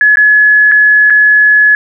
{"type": "tone with dropouts", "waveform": "sine", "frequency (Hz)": 1700, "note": "G#6", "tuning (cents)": 40, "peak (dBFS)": -3, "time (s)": [0.01, 1.75], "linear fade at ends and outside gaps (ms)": 1, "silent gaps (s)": [[0.157, 0.171], [0.715, 0.719], [1.1, 1.104]], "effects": []}